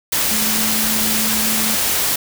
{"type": "tone in noise", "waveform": "sine", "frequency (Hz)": 218.2, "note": "A3", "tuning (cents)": -14, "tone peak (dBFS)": -24, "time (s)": [0.31, 1.75], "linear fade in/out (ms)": 5, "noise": "white", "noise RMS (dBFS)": -18, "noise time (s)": [0.12, 2.16], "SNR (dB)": -9, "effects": []}